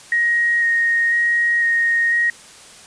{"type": "tone with vibrato", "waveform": "sine", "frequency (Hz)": 1873, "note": "A#6", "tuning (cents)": 8, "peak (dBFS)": -14, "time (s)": [0.12, 2.3], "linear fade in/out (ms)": 2, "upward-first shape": "square", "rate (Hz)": 1, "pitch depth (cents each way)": 10, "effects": ["white hiss -42 dBFS RMS until 2.86 s", "resampled to 22050 Hz"]}